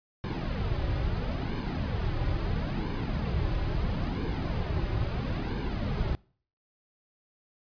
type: noise with flanger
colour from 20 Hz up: brown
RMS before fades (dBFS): -30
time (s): 0.24-6.15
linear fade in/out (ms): 0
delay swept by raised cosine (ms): 1.5 to 4.5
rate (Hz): 0.75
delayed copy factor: -0.6
effects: noise-tail reverb RT60 0.5 s tail -25 dB re dry + resampled to 11025 Hz